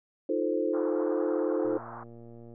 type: chord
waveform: sine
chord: F dominant seventh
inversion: third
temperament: equal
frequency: 311.1 / 349.2 / 440 / 523.3 Hz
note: Eb4 / F4 / A4 / C5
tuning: 0 / 0 / 0 / 0 cents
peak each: -31 dBFS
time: 0.29-1.78 s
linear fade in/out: 5 ms
type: band-pass noise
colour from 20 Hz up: pink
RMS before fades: -43 dBFS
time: 0.73-2.04 s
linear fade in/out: 10 ms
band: 660 to 1400 Hz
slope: 48 dB/octave
type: click train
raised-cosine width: 2 ms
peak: -36 dBFS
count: 105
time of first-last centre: 1.65-2.539 s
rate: 117 Hz
effects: none